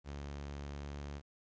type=tone with pitch glide; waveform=sawtooth; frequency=71.2 to 71.7 Hz; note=C#2 to D2; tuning=+47 to -41 cents; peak=-38 dBFS; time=0.04-1.22 s; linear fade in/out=50 ms; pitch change=+12 cents; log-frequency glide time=0.67-0.96 s; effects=resampled to 16000 Hz + 12-bit